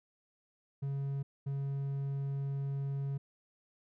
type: tone bursts at uneven times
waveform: triangle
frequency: 138.59 Hz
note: C#3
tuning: in tune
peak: -31 dBFS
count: 2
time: 0.82-1.23 / 1.46-3.18 s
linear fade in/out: 10 ms
effects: none